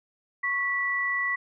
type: tone pair together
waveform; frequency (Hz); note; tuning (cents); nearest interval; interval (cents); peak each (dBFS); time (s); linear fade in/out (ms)
sine; 1104.8 / 1960; C#6 / B6; -6 / -14; minor seventh; 992; -32 / -25; 0.43-1.36; 10
effects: none